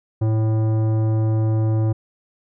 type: tone with tanh clipping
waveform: triangle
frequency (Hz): 110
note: A2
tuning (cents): 0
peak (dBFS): -18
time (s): 0.21-1.93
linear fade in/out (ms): 10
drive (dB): 18
effects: none